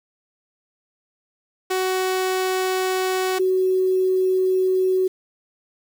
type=tone pair in turn; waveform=sawtooth / sine; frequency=373.7 / 373.7 Hz; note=F#4 / F#4; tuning=+17 / +17 cents; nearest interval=unison; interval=0 cents; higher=neither; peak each=-16 dBFS; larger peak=neither; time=1.7-3.39 / 3.39-5.08 s; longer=neither; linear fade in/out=10 ms; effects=7-bit